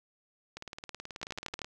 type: two click trains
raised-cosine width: 0.2 ms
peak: -24 / -18 dBFS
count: 21 / 6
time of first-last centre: 0.57-1.645 / 1.23-1.618 s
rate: 18.6 / 12.9 Hz
effects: none